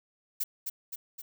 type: noise with echo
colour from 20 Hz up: violet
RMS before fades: -30 dBFS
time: 0.4-0.44 s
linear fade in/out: 10 ms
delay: 260 ms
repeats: 3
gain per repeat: -4 dB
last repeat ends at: 1.22 s
effects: none